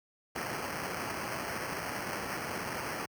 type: noise with sample-and-hold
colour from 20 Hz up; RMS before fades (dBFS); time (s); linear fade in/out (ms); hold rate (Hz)
violet; -37; 0.35-3.06; 10; 3675
effects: high-pass 80 Hz 12 dB/octave